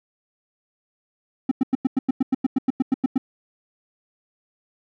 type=tone bursts; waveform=triangle; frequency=261.6 Hz; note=C4; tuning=in tune; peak=-13 dBFS; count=15; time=1.49-3.18 s; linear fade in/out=5 ms; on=24 ms; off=95 ms; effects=none